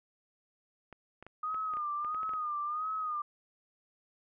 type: clicks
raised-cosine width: 0.5 ms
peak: -33 dBFS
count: 11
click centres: 0.927 / 1.226 / 1.266 / 1.545 / 1.737 / 1.77 / 2.047 / 2.146 / 2.232 / 2.293 / 2.336 s
type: tone with vibrato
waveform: sine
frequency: 1230 Hz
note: D#6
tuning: 20 cents flat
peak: -32 dBFS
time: 1.43-3.22 s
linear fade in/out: 5 ms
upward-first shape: sine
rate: 1.5 Hz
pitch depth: 77 cents each way
effects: none